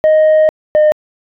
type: tone pair in turn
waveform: sine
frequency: 622.3 / 609.5 Hz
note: D#5 / D#5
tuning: 0 / -36 cents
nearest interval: unison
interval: 36 cents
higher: first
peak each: -3 dBFS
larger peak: neither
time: 0.04-0.49 / 0.75-0.92 s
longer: first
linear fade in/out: 0 ms
effects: tanh soft clip ceiling -5 dBFS